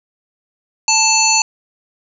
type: harmonic tone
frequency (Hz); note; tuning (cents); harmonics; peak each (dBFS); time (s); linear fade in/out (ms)
880; A5; 0; 1 / 3 / 5 / 7 / 8; -17 / -17 / -17 / -17 / -17; 0.88-1.42; 2
effects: none